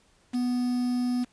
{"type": "tone with quantisation", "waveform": "triangle", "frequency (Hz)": 246.9, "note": "B3", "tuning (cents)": 0, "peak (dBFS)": -22, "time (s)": [0.33, 1.25], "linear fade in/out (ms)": 20, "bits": 7, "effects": ["pink hiss -63 dBFS RMS until 1.32 s", "resampled to 22050 Hz"]}